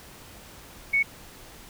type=tone; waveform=sine; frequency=2219 Hz; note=C#7; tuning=1 cent sharp; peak=-19 dBFS; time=0.93-1.03 s; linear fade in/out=10 ms; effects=pink hiss -47 dBFS RMS until 1.69 s